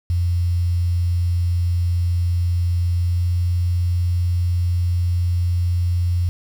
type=tone with pitch glide; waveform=sine; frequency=87.31 to 87.97 Hz; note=F2 to F2; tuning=0 to +13 cents; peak=-16 dBFS; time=0.1-6.29 s; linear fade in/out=0 ms; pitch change=+13 cents; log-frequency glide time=2.97-3.27 s; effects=7-bit